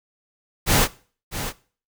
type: noise with echo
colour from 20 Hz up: pink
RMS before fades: -17 dBFS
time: 0.66-0.88 s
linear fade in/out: 50 ms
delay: 650 ms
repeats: 1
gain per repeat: -11 dB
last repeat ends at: 1.53 s
effects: noise-tail reverb RT60 0.4 s tail -19 dB re dry

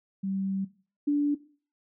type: tone pair in turn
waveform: sine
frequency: 193.4 / 290.5 Hz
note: G3 / D4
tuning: -23 / -19 cents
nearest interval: perfect fifth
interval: 704 cents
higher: second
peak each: -28 / -21 dBFS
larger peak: second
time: 0.23-0.65 / 1.07-1.35 s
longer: first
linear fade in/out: 10 ms
effects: noise-tail reverb RT60 0.4 s tail -17 dB re dry

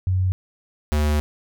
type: tone pair in turn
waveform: sine / square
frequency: 92.9 / 74.82 Hz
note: F#2 / D2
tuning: +7 / +33 cents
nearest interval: major third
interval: 374 cents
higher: first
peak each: -17 / -18 dBFS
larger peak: first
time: 0.07-0.32 / 0.92-1.2 s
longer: second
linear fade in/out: 0 ms
effects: none

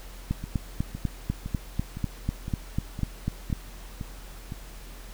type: two click trains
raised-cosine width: 5 ms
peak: -21 / -13 dBFS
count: 9 / 14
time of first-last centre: 0.44-4.522 / 0.31-3.528 s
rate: 1.96 / 4.04 Hz
effects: added 42 Hz sine -41 dBFS peak until 5.13 s + pink hiss -48 dBFS RMS until 5.13 s

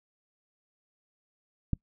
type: click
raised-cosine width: 5 ms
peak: -15 dBFS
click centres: 1.733 s
effects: noise-tail reverb RT60 0.1 s tail -25 dB re dry

